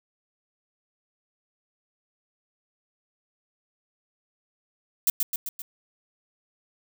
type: noise with echo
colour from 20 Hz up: violet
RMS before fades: -20 dBFS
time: 5.07-5.1 s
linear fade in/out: 2 ms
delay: 130 ms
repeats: 4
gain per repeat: -4 dB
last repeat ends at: 5.62 s
effects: none